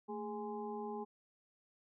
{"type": "harmonic tone with a mistuned harmonic", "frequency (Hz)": 207.7, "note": "G#3", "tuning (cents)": 0, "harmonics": [1, 2, 4, 5], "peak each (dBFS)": [-45, -43, -45, -52], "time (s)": [0.08, 1.05], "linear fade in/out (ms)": 20, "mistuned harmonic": 1, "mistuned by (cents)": 110, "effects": []}